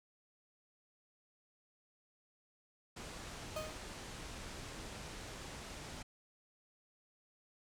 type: low-pass noise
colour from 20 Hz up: pink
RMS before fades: -48 dBFS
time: 2.96-6.03 s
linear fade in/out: 10 ms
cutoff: 9000 Hz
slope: 24 dB/octave
type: tone with exponential decay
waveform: 35% pulse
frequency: 622.3 Hz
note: D#5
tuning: in tune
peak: -35 dBFS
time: 3.56-3.9 s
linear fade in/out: 5 ms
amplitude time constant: 72 ms
effects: none